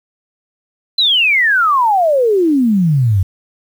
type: exponential sweep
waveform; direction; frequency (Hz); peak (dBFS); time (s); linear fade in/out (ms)
sine; down; 4100 to 89.3; -9; 0.98-3.23; 5
effects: 7-bit